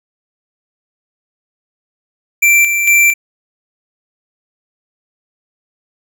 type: tone with tremolo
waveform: square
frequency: 2349 Hz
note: D7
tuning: in tune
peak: -7 dBFS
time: 2.42-3.14 s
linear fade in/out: 10 ms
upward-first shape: square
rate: 2.2 Hz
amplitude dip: 50%
effects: none